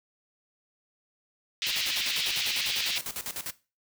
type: band-pass noise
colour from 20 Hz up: pink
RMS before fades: -30 dBFS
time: 1.62-2.98 s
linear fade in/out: 0 ms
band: 2500 to 4900 Hz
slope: 24 dB/octave
type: noise with tremolo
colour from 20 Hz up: white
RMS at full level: -34 dBFS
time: 1.66-3.51 s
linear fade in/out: 10 ms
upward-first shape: square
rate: 10 Hz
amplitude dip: 80%
effects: noise-tail reverb RT60 0.3 s tail -18 dB re dry